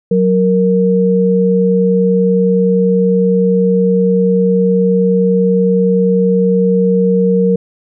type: tone pair together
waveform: sine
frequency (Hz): 185 / 465.3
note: F#3 / A#4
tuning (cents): 0 / -3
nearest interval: octave + major third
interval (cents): 1597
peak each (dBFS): -11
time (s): 0.11-7.56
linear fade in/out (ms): 5
effects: none